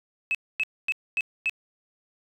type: tone bursts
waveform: sine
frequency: 2586 Hz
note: E7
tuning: 34 cents flat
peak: -21 dBFS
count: 5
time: 0.31-1.495 s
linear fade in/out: 0 ms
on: 37 ms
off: 250 ms
effects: tanh soft clip ceiling -17 dBFS